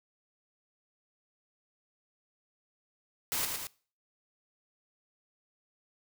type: noise with echo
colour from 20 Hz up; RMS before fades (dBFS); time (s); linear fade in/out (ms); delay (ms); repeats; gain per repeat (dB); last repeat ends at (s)
white; -32; 3.32-3.45; 0; 110; 2; -4; 3.67
effects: noise-tail reverb RT60 0.4 s tail -21 dB re dry